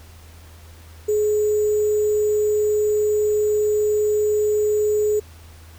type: tone with sample-and-hold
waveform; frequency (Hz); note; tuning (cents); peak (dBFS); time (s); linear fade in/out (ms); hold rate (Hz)
sine; 422.4; G#4; +29; -16; 1.08-5.2; 10; 7350
effects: added 81 Hz sine -42 dBFS peak until 5.78 s + pink hiss -49 dBFS RMS until 5.78 s